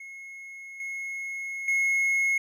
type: tone with level steps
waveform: triangle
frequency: 2170 Hz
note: C#7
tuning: 37 cents flat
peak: -38 / -30 / -20 dBFS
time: 0-2.38 s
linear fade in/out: 5 ms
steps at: 0.8 / 1.68 s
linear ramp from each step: 2 ms
effects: none